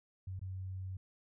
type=tone with dropouts; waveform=sine; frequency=94 Hz; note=F#2; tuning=28 cents sharp; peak=-39 dBFS; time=0.27-0.97 s; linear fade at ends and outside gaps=5 ms; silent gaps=0.394-0.414 s; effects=none